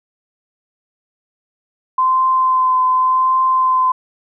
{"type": "tone with vibrato", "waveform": "sine", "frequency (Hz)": 1032, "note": "C6", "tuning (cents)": -24, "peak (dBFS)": -11, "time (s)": [1.98, 3.92], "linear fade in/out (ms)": 5, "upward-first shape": "triangle", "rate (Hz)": 0.87, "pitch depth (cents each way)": 17, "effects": []}